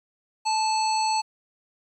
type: harmonic tone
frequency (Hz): 874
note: A5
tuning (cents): -12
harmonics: 1 / 3 / 5 / 7 / 9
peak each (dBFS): -22 / -34 / -30 / -40 / -34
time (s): 0.45-1.22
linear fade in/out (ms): 20
effects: 10-bit